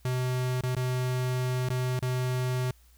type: tone with dropouts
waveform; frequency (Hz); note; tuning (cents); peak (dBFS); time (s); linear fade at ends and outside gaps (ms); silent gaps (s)
square; 126.9; B2; +47; -27; 0.05-2.71; 2; 0.61-0.635 / 0.751-0.766 / 1.688-1.701 / 1.992-2.024
effects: added 60 Hz sine -56 dBFS peak until 2.97 s + white hiss -64 dBFS RMS until 2.97 s